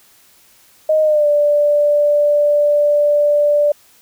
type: tone with pitch glide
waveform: sine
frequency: 622 to 587.1 Hz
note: D#5 to D5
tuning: -1 to -1 cents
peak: -10 dBFS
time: 0.89-3.72 s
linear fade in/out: 5 ms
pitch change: -100 cents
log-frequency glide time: 1.02-1.27 s
effects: white hiss -50 dBFS RMS until 4.01 s